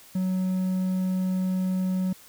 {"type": "tone", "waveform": "triangle", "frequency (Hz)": 185.9, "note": "F#3", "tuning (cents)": 8, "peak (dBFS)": -21, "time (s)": [0.15, 2.13], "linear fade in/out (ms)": 5, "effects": ["white hiss -51 dBFS RMS until 2.28 s"]}